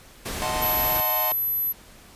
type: noise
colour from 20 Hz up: pink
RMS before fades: -31 dBFS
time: 0.25-1.01 s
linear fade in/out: 10 ms
type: chord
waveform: 45% pulse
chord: D# diminished seventh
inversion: none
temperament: equal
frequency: 622.3 / 740 / 880 / 1046.5 Hz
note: D#5 / F#5 / A5 / C6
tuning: 0 / 0 / 0 / 0 cents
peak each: -31 dBFS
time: 0.42-1.32 s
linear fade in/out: 0 ms
type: tone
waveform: sine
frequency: 12000 Hz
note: F#9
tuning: 23 cents sharp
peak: -22 dBFS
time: 0.61-1.73 s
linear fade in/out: 20 ms
effects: pink hiss -49 dBFS RMS until 2.15 s + resampled to 32000 Hz